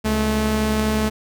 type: tone pair together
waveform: sawtooth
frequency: 68.1 / 216.2 Hz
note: C#2 / A3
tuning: -30 / -30 cents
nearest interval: octave + minor sixth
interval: 2000 cents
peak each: -20 / -15 dBFS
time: 0.04-1.1 s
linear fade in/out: 20 ms
effects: none